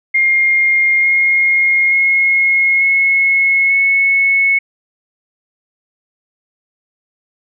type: tone with pitch steps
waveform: sine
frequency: 2124 / 2142 / 2161 / 2180 / 2199 Hz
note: C7 / C7 / C#7 / C#7 / C#7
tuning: +25 / +40 / -45 / -29 / -14 cents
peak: -9 dBFS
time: 0.14-4.59 s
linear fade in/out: 10 ms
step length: 890 ms
effects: none